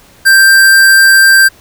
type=tone; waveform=square; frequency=1576 Hz; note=G6; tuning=9 cents sharp; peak=-3 dBFS; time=0.25-1.49 s; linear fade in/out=20 ms; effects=pink hiss -42 dBFS RMS until 1.6 s